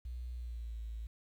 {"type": "tone with pitch glide", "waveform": "sine", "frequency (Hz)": [60.9, 55.52], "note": ["B1", "A1"], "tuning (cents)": [-24, 16], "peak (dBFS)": -39, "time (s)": [0.05, 1.07], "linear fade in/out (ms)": 5, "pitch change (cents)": -160, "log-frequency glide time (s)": [0.33, 0.79], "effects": ["11-bit"]}